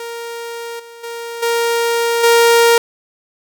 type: tone with level steps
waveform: sawtooth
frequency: 466.8 Hz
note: A#4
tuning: 2 cents sharp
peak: -21 / -31 / -21 / -10 / -4 dBFS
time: 0-2.78 s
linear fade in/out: 2 ms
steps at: 0.79 / 1.03 / 1.42 / 2.23 s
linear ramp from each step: 10 ms
effects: none